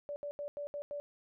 sine tone bursts at uneven times, 579 Hz, D5, 25 cents flat, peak -37 dBFS, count 6, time 0.09-0.16 / 0.23-0.31 / 0.39-0.48 / 0.57-0.67 / 0.74-0.82 / 0.91-1 s, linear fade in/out 0 ms, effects none

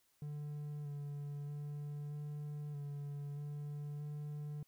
triangle tone with pitch steps, 147.7 / 144.3 / 146.3 / 147.8 / 143.6 / 146.4 / 148.1 Hz, D3 / D3 / D3 / D3 / D3 / D3 / D3, +10 / -30 / -6 / +11 / -39 / -5 / +15 cents, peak -39 dBFS, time 0.22-4.63 s, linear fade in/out 2 ms, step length 630 ms, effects white hiss -75 dBFS RMS until 4.67 s

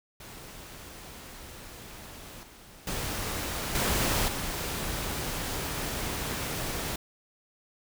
pink noise with level steps, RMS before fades -45 / -51 / -33 / -27 / -33 dBFS, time 0.2-6.96 s, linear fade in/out 5 ms, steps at 2.43 / 2.87 / 3.75 / 4.28 s, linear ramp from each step 2 ms, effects none

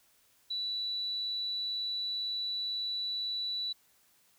sine tone, 3951 Hz, B7, in tune, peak -32 dBFS, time 0.5-3.73 s, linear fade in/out 10 ms, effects white hiss -67 dBFS RMS until 4.38 s

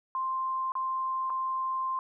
sine tone with dropouts, 1048 Hz, C6, 2 cents sharp, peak -28 dBFS, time 0.15-1.99 s, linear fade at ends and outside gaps 1 ms, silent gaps 0.72-0.753 / 1.298-1.302 s, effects none

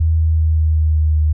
sine tone with pitch steps, 80.4 / 79.8 / 79.2 / 78.61 / 78.02 / 77.44 / 76.86 Hz, E2 / D#2 / D#2 / D#2 / D#2 / D#2 / D#2, -43 / +44 / +31 / +18 / +5 / -8 / -21 cents, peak -11 dBFS, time 0-1.33 s, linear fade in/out 10 ms, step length 190 ms, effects none

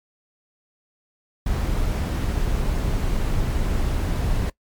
brown noise, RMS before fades -22 dBFS, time 1.46-4.5 s, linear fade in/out 5 ms, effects noise-tail reverb RT60 0.1 s tail -21 dB re dry + MP3 96 kbps

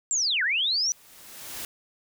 sine linear two-way sweep, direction down then up, 7650 to 1450 to 6000 Hz, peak -22 dBFS, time 0.11-0.92 s, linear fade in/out 0 ms, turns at 0.43 s
white noise with exponential growth, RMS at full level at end -34 dBFS, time 0.4-1.65 s, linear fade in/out 1 ms, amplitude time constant 270 ms
effects none

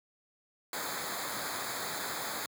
pink noise with comb filter, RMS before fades -37 dBFS, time 0.73-2.46 s, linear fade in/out 2 ms, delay 0.35 ms, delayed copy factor -0.85, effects high-pass 100 Hz 12 dB/octave

